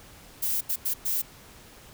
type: noise bursts at uneven times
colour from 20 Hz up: violet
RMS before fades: -27 dBFS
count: 4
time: 0.42-0.61 / 0.69-0.76 / 0.85-0.94 / 1.05-1.22 s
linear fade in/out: 10 ms
effects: pink hiss -50 dBFS RMS until 1.93 s